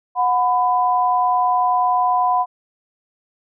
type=tone pair together; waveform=sine; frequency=731 / 1000.8 Hz; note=F#5 / B5; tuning=-21 / +23 cents; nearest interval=perfect fourth; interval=544 cents; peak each=-17 dBFS; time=0.15-2.46 s; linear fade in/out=50 ms; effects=none